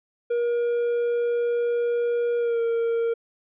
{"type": "tone with pitch glide", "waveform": "triangle", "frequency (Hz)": [475.6, 462.6], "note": ["A#4", "A#4"], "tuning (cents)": [35, -13], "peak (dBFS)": -19, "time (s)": [0.3, 3.14], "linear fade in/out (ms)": 10, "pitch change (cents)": -48, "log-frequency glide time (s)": [2.38, 2.61], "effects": ["resampled to 8000 Hz"]}